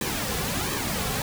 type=noise with flanger; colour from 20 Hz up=pink; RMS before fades=-28 dBFS; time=0.01-1.22 s; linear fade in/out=2 ms; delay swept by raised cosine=1.4 to 3.3 ms; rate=1.4 Hz; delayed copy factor=-0.7; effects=none